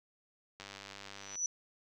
click train, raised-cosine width 0.2 ms, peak -29 dBFS, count 76, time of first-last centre 0.6-1.355 s, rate 99.3 Hz
sine tone with exponential growth, 5930 Hz, F#8, 3 cents sharp, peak -28 dBFS, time 1.14-1.46 s, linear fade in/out 1 ms, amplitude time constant 69 ms
effects none

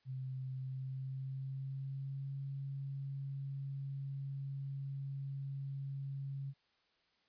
sine tone with pitch glide, 130.81 to 137.55 Hz, C3 to C#3, 0 to -13 cents, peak -39 dBFS, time 0.05-6.54 s, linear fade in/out 50 ms, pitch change +87 cents, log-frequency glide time 0.54-2.35 s, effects white hiss -75 dBFS RMS until 7.28 s + resampled to 11025 Hz

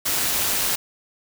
white noise with amplitude modulation, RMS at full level -20 dBFS, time 0.05-0.76 s, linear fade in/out 10 ms, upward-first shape sine, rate 201 Hz, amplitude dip 55%, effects none

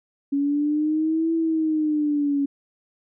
sine linear two-way sweep, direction up then down, 278.6 to 329.6 to 278.6 Hz, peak -19 dBFS, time 0.32-2.46 s, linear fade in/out 10 ms, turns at 1.33 s, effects none

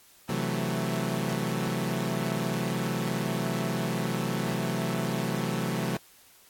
sawtooth chord, F# half-diminished seventh, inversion second, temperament equal, 130.81 / 164.81 / 185 / 220 Hz, C3 / E3 / F#3 / A3, 0 / 0 / 0 / 0 cents, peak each -29 dBFS, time 0.29-5.97 s, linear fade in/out 5 ms, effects white hiss -57 dBFS RMS until 6.49 s + AAC 64 kbps

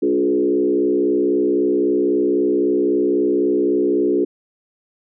sine tone with frequency modulation, 355.7 Hz, F4, 32 cents sharp, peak -14 dBFS, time 0.02-4.25 s, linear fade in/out 10 ms, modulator 63.8 Hz, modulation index 1.3, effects none

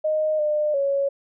sine tone with pitch steps, 619 / 602 / 556 Hz, D#5 / D5 / C#5, -9 / +43 / +5 cents, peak -19 dBFS, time 0.04-1.09 s, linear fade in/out 10 ms, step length 350 ms, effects none

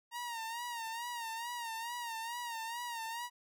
sawtooth tone with vibrato, 932.3 Hz, A#5, in tune, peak -35 dBFS, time 0.11-3.3 s, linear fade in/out 50 ms, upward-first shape sine, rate 2.3 Hz, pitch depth 71 cents each way, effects none

